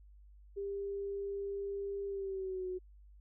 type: tone with pitch glide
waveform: sine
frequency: 398.7 to 367.7 Hz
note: G4 to F#4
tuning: +29 to -11 cents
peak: -36 dBFS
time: 0.56-2.79 s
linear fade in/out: 20 ms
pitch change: -140 cents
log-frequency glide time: 2.07-2.68 s
effects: added 50 Hz sine -55 dBFS peak until 3.2 s